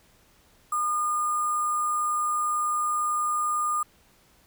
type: tone with sample-and-hold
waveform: sine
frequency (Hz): 1211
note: D#6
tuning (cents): -47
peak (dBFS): -23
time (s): 0.72-3.83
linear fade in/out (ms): 5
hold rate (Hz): 8820
effects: pink hiss -60 dBFS RMS until 4.46 s